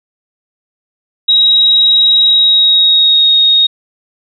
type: tone with pitch glide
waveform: sine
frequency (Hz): 3820 to 3737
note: A#7 to A#7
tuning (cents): +42 to +4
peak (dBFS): -5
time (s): 1.28-3.67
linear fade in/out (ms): 10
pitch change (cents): -38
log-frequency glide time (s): 2.26-3.37
effects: none